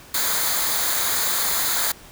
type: noise with comb filter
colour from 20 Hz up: white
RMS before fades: -22 dBFS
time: 0.14-1.92 s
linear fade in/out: 5 ms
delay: 0.36 ms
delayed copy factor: -0.65
effects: pink hiss -45 dBFS RMS until 2.11 s